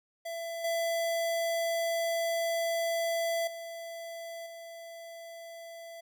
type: tone with level steps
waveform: square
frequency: 669 Hz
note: E5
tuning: 25 cents sharp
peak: -36 / -29 / -40 / -44 dBFS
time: 0.25-6.01 s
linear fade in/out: 10 ms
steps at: 0.64 / 3.47 / 4.46 s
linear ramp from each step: 5 ms
effects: none